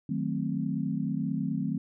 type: chord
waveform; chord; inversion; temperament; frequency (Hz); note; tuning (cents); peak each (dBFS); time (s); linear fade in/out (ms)
sine; D# diminished seventh; none; equal; 155.56 / 185 / 220 / 261.6; D#3 / F#3 / A3 / C4; 0 / 0 / 0 / 0; -33; 0.09-1.78; 5
effects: none